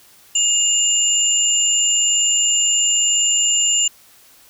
sine tone pair together, 2841 / 7138 Hz, F7 / A8, +29 / +24 cents, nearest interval octave + major third, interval 1595 cents, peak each -19 / -15 dBFS, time 0.35-3.88 s, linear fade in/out 5 ms, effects white hiss -49 dBFS RMS until 4.49 s

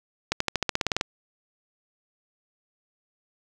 accelerating click train, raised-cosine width 0.2 ms, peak -6 dBFS, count 12, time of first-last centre 0.32-1.011 s, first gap 84 ms, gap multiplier 0.94, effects none

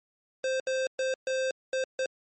square tone bursts at uneven times, 523.3 Hz, C5, in tune, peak -27 dBFS, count 6, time 0.44-0.6 / 0.67-0.87 / 0.99-1.14 / 1.27-1.51 / 1.73-1.84 / 1.99-2.06 s, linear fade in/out 2 ms, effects MP3 32 kbps

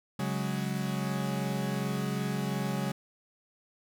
40% pulse chord, C# suspended fourth, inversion none, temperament equal, 138.59 / 185 / 207.7 Hz, C#3 / F#3 / G#3, 0 / 0 / 0 cents, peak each -33 / -33 / -34 dBFS, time 0.19-2.92 s, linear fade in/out 5 ms, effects none

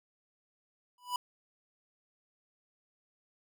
square tone with exponential growth, 987 Hz, B5, 1 cent flat, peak -28 dBFS, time 0.98-1.16 s, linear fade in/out 2 ms, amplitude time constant 38 ms, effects none

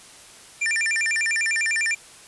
square tone with vibrato, 2066 Hz, C7, 22 cents flat, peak -21 dBFS, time 0.61-1.95 s, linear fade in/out 10 ms, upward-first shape square, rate 10 Hz, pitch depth 240 cents each way, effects white hiss -46 dBFS RMS until 2.27 s + resampled to 24000 Hz

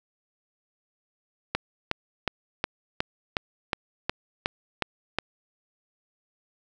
click train, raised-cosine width 0.3 ms, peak -8 dBFS, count 11, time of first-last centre 1.55-5.186 s, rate 2.75 Hz, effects none

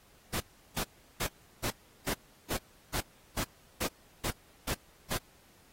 pink noise bursts, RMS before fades -33 dBFS, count 12, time 0.33-5.178 s, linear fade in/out 10 ms, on 74 ms, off 360 ms, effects pink hiss -62 dBFS RMS until 5.72 s + AAC 48 kbps

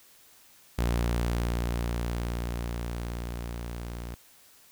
sawtooth tone with level ramp, 58.8 Hz, A#1, 16 cents sharp, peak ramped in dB -20 to -32 dBFS, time 0.78-4.15 s, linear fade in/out 10 ms, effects white hiss -57 dBFS RMS until 4.71 s

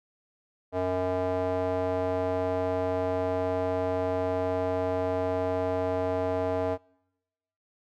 square tone with band-pass filter, 91.9 Hz, F#2, 11 cents flat, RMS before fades -28 dBFS, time 0.72-6.78 s, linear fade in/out 50 ms, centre 600 Hz, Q 2.5, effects noise-tail reverb RT60 1.0 s tail -26 dB re dry

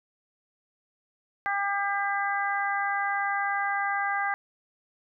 harmonic tone, 400.2 Hz, G4, 36 cents sharp, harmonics 2 / 3 / 4 / 5, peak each -29 / -32 / -30 / -33 dBFS, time 1.46-4.34 s, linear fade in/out 0 ms, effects none

